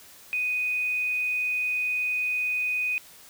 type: tone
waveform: sine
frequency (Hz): 2491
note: D#7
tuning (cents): +1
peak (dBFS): -24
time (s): 0.33-2.98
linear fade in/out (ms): 0
effects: white hiss -50 dBFS RMS until 3.29 s